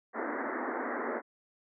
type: band-pass noise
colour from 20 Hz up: pink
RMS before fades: -35 dBFS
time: 0.13-1.22 s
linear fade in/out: 50 ms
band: 230 to 2000 Hz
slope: 96 dB/octave
effects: none